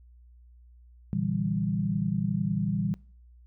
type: chord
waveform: sine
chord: E half-diminished seventh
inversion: second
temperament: equal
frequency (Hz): 116.54 / 146.83 / 164.81 / 196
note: Bb2 / D3 / E3 / G3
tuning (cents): 0 / 0 / 0 / 0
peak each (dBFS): -33 / -34 / -30 / -29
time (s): 1.13-2.94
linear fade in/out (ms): 0
effects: noise-tail reverb RT60 0.5 s tail -24 dB re dry + added 60 Hz sine -51 dBFS peak until 3.46 s